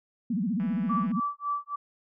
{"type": "tone with vibrato", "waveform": "sine", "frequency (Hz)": 208.1, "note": "G#3", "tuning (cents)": 4, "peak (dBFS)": -25, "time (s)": [0.3, 1.2], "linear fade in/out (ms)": 5, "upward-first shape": "sine", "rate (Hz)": 15, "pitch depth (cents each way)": 290}
{"type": "click train", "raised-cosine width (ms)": 0.5, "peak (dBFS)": -32, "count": 86, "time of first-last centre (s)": [0.6, 1.115], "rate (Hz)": 165}
{"type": "tone with tremolo", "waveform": "sine", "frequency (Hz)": 1159, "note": "D6", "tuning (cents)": -23, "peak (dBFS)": -25, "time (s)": [0.89, 1.76], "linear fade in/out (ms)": 10, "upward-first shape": "sine", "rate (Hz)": 3.6, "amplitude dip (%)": 100}
{"effects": []}